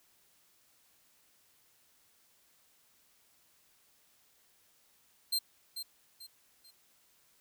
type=tone with echo; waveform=sawtooth; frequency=4157 Hz; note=C8; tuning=12 cents flat; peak=-26 dBFS; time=5.32-5.39 s; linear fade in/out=10 ms; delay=440 ms; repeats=3; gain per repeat=-9 dB; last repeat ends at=6.71 s; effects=white hiss -68 dBFS RMS until 7.4 s